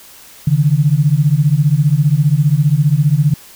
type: beating tone pair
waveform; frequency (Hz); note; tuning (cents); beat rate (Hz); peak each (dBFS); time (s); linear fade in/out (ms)
sine; 140 / 155; C#3 / D#3; +18 / -6; 15; -12; 0.47-3.34; 5
effects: white hiss -40 dBFS RMS until 3.55 s